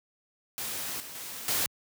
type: noise with level steps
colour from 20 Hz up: white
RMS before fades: -35 / -43 / -40 / -28 dBFS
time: 0.58-1.66 s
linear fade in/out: 0 ms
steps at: 1 / 1.15 / 1.48 s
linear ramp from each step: 2 ms
effects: high-pass 80 Hz 12 dB/octave